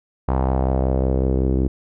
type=tone with low-pass filter sweep; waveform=sawtooth; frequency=65.41 Hz; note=C2; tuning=in tune; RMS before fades=-19 dBFS; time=0.28-1.68 s; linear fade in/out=5 ms; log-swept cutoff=940 to 340 Hz; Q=2.4; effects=none